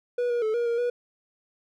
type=tone with pitch steps; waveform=triangle; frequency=487.2 / 478.2 / 434.9 / 475.3 / 468.6 / 485 Hz; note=B4 / A#4 / A4 / A#4 / A#4 / B4; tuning=-24 / +44 / -20 / +34 / +9 / -31 cents; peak=-21 dBFS; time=0.18-0.9 s; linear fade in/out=5 ms; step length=120 ms; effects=none